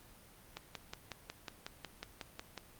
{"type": "click train", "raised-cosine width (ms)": 0.2, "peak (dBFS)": -24, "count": 12, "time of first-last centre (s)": [0.57, 2.577], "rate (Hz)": 5.48, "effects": ["pink hiss -59 dBFS RMS until 2.79 s", "Opus 32 kbps"]}